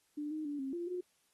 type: tone with pitch steps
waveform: sine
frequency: 296.2 / 309.9 / 290.2 / 268.5 / 345.4 / 360.2 Hz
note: D4 / D#4 / D4 / C4 / F4 / F#4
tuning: +15 / -7 / -21 / +45 / -19 / -46 cents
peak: -36 dBFS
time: 0.17-1.01 s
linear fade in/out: 10 ms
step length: 140 ms
effects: white hiss -74 dBFS RMS until 1.33 s + AAC 32 kbps